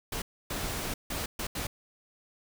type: noise bursts at uneven times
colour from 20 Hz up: pink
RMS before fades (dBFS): -34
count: 5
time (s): 0.12-0.22 / 0.5-0.94 / 1.1-1.26 / 1.39-1.47 / 1.55-1.67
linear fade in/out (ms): 5
effects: none